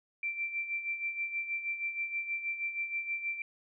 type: tone with tremolo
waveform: sine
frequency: 2349 Hz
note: D7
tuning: in tune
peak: -30 dBFS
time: 0.23-3.42 s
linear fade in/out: 2 ms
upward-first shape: sine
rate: 6.3 Hz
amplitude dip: 65%
effects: none